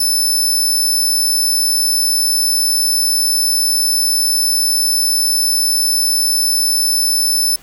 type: tone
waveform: 20% pulse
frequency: 5274 Hz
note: E8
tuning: in tune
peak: -7 dBFS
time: 0-7.56 s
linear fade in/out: 5 ms
effects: pink hiss -43 dBFS RMS until 7.62 s